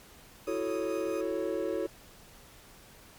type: chord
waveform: triangle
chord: F# minor seventh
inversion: third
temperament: equal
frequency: 329.6 / 370 / 440 / 554.4 Hz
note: E4 / F#4 / A4 / C#5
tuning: 0 / 0 / 0 / 0 cents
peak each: -33 dBFS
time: 0.47-1.87 s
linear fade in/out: 10 ms
type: tone with tremolo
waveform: 30% pulse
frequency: 1244.5 Hz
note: D#6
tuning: in tune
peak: -39 dBFS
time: 0.47-1.21 s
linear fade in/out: 2 ms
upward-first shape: sine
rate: 4.7 Hz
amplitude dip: 40%
effects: pink hiss -54 dBFS RMS until 3.18 s + MP3 96 kbps